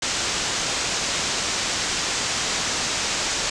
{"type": "low-pass noise", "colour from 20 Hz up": "white", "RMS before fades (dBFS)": -25, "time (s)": [0.02, 3.5], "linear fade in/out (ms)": 5, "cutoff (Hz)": 7600, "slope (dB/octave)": 48, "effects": []}